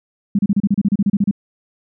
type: tone bursts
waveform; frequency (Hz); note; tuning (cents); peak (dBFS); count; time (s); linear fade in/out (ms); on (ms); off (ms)
sine; 201.2; G3; +45; -11; 14; 0.35-1.312; 5; 39; 32
effects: none